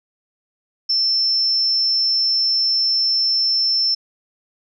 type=tone; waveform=sine; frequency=5340 Hz; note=E8; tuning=22 cents sharp; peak=-15 dBFS; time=0.89-3.95 s; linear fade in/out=10 ms; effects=none